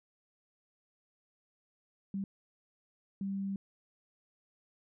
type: tone bursts at uneven times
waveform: sine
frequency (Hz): 196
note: G3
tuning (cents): 0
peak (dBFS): -33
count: 2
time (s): 2.14-2.24 / 3.21-3.56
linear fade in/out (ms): 2
effects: none